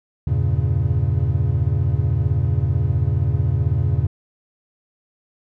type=chord; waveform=triangle; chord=E diminished seventh; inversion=none; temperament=equal; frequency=82.41 / 98 / 116.54 / 138.59 Hz; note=E2 / G2 / Bb2 / Db3; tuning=0 / 0 / 0 / 0 cents; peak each=-20 dBFS; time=0.27-4.07 s; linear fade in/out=5 ms; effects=none